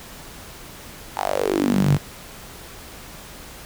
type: tone with high-pass filter sweep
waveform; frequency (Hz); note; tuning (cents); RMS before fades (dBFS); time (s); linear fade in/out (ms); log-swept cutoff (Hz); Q
sawtooth; 49; G1; 0; -20; 1.16-1.98; 20; 890 to 120; 6.2
effects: pink hiss -40 dBFS RMS until 3.65 s